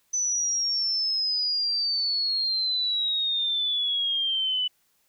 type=exponential sweep; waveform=sine; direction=down; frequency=6040 to 2975 Hz; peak=-23 dBFS; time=0.13-4.68 s; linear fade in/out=10 ms; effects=white hiss -68 dBFS RMS until 5.08 s